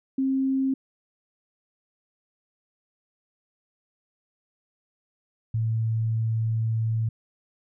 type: tone pair in turn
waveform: sine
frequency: 266.9 / 112.22 Hz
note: C4 / A2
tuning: +35 / +35 cents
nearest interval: octave + minor third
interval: 1500 cents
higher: first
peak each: -21 / -22 dBFS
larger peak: first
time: 0.18-0.74 / 5.54-7.09 s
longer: second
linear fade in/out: 5 ms
effects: none